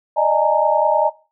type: tone cluster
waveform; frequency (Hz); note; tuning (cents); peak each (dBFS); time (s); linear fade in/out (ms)
sine; 597 / 627 / 837 / 922; D5 / D#5 / G#5 / A#5; +28 / +13 / +13 / -19; -19; 0.16-1.1; 20
effects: noise-tail reverb RT60 0.3 s tail -17 dB re dry